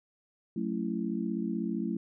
sine chord, F# minor seventh, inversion none, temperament just, 185 / 222 / 277.5 / 333 Hz, F#3 / A3 / C#4 / E4, 0 / +16 / +2 / +18 cents, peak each -35 / -33 / -38 / -36 dBFS, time 0.56-1.97 s, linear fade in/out 5 ms, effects none

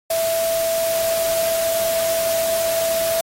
sine tone in noise, 659.3 Hz, E5, in tune, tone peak -18 dBFS, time 0.1-3.21 s, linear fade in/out 5 ms, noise white, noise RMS -26 dBFS, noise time 0.1-3.21 s, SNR +5 dB, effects AAC 48 kbps

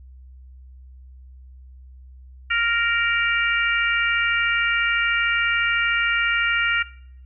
harmonic tone, 466.2 Hz, A#4, in tune, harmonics 3 / 4 / 5 / 6, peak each -23 / -24 / -25 / -26 dBFS, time 2.5-6.83 s, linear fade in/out 10 ms, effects noise-tail reverb RT60 0.7 s tail -19 dB re dry + added 64 Hz sine -41 dBFS peak until 7.25 s

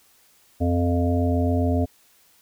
harmonic tone with a mistuned harmonic, 87.31 Hz, F2, in tune, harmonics 1 / 3 / 5 / 7 / 8, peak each -21 / -23 / -30 / -29 / -31 dBFS, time 0.6-1.86 s, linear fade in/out 20 ms, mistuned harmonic 3, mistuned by -18 cents, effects white hiss -58 dBFS RMS until 2.41 s

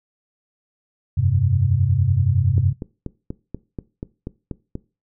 sine chord, F suspended second, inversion none, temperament equal, 87.31 / 98 / 130.81 Hz, F2 / G2 / C3, 0 / 0 / 0 cents, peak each -22 / -18 / -19 dBFS, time 1.17-2.73 s, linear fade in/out 10 ms
click train, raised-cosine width 3 ms, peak -15 dBFS, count 10, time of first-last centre 2.58-4.754 s, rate 4.14 Hz
effects noise-tail reverb RT60 0.3 s tail -20 dB re dry

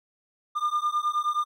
triangle beating tone pair, 1200 / 1209.5 Hz, D6 / D#6, +37 / -49 cents, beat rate 9.5 Hz, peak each -25 dBFS, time 0.55-1.45 s, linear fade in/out 20 ms, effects none

